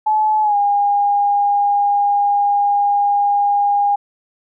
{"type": "tone with pitch glide", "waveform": "sine", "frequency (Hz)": [859, 812.7], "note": ["A5", "G#5"], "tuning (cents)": [-42, -38], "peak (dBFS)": -12, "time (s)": [0.06, 3.96], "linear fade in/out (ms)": 10, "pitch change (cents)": -96, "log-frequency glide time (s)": [0.42, 0.56], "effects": []}